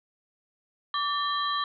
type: tone cluster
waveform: sine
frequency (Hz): 1157 / 1791 / 3213 / 3962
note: D6 / A6 / G7 / B7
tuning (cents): -26 / +30 / +42 / +5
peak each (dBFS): -27 / -35 / -35 / -34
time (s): 0.94-1.64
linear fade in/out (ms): 2
effects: none